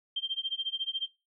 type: tone with tremolo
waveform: sine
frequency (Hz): 3161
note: G7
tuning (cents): +14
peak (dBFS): -27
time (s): 0.16-1.08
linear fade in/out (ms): 5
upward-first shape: sine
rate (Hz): 14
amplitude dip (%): 95
effects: noise-tail reverb RT60 0.3 s tail -22 dB re dry